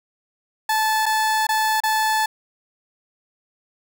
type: tone with dropouts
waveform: 30% pulse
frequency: 871 Hz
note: A5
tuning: 18 cents flat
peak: -15 dBFS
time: 0.69-2.26 s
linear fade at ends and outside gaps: 5 ms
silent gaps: 1.058-1.062 / 1.469-1.489 / 1.804-1.835 s
effects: none